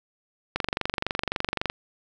click train, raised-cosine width 0.3 ms, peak -9 dBFS, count 28, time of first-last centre 0.56-1.699 s, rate 23.7 Hz, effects none

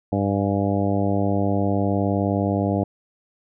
harmonic tone with a mistuned harmonic, 99.6 Hz, G2, 28 cents sharp, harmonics 1 / 2 / 3 / 4 / 5 / 6 / 7 / 8, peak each -24 / -24 / -25 / -31 / -29 / -29 / -29 / -34 dBFS, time 0.12-2.84 s, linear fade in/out 5 ms, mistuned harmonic 8, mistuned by +73 cents, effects none

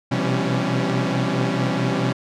sawtooth tone cluster, 125.5 / 130.1 / 168.5 / 196.1 / 278.6 Hz, B2 / C3 / E3 / G3 / C#4, +28 / -9 / +38 / +1 / +9 cents, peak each -22 dBFS, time 0.11-2.13 s, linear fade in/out 10 ms, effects low-pass 5000 Hz 12 dB/octave

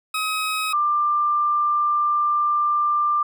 20% pulse / sine tone pair in turn, 1269 / 1188.4 Hz, D#6 / D6, +34 / +20 cents, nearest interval minor second, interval 114 cents, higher first, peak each -17 dBFS, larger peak neither, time 0.14-0.73 / 0.73-3.23 s, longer second, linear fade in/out 5 ms, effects none

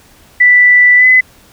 sine tone with pitch glide, 1975.5 to 2019 Hz, B6 to B6, 0 to +38 cents, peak -3 dBFS, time 0.4-1.21 s, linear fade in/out 10 ms, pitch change +38 cents, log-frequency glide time 0.97-1.06 s, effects pink hiss -44 dBFS RMS until 1.52 s

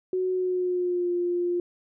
sine tone with pitch glide, 370 to 351.5 Hz, F#4 to F4, 0 to +11 cents, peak -23 dBFS, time 0.13-1.6 s, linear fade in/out 2 ms, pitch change -89 cents, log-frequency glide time 0.32-1.11 s, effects none

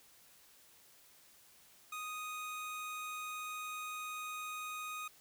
25% pulse tone, 1244.5 Hz, D#6, in tune, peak -37 dBFS, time 1.92-5.08 s, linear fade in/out 5 ms, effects white hiss -63 dBFS RMS until 5.2 s

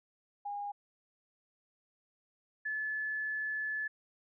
sine tone pair in turn, 815 / 1726.9 Hz, G#5 / A6, -33 / -33 cents, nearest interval octave + minor second, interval 1300 cents, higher second, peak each -36 / -33 dBFS, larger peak second, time 0.45-0.72 / 2.65-3.88 s, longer second, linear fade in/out 10 ms, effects none

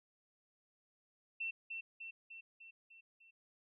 sine tone with echo, 2694 Hz, E7, 37 cents sharp, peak -37 dBFS, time 1.4-1.51 s, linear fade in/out 10 ms, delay 300 ms, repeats 6, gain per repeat -4 dB, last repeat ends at 3.31 s, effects none

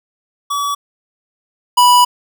square tone pair in turn, 1141 / 982.3 Hz, C#6 / B5, +50 / -10 cents, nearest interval minor third, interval 260 cents, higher first, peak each -17 / -7 dBFS, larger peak second, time 0.5-0.75 / 1.77-2.05 s, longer second, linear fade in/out 10 ms, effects none

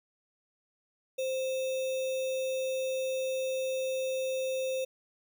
sine tone with sample-and-hold, 523.3 Hz, C5, in tune, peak -29 dBFS, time 1.18-4.85 s, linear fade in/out 10 ms, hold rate 3150 Hz, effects none

